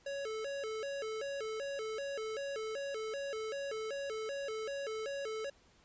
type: tone with vibrato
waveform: square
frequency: 493.9 Hz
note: B4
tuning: in tune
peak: -38 dBFS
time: 0.06-5.5 s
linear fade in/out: 5 ms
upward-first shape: square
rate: 2.6 Hz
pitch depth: 210 cents each way
effects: pink hiss -66 dBFS RMS until 5.84 s + resampled to 16000 Hz